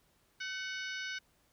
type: harmonic tone with a mistuned harmonic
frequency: 740 Hz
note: F#5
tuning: in tune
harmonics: 2 / 3 / 4 / 5 / 6 / 7 / 8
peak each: -40 / -44 / -46 / -48 / -50 / -51 / -52 dBFS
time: 0.4-1.19 s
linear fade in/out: 10 ms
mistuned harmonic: 2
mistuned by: +45 cents
effects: pink hiss -71 dBFS RMS until 1.52 s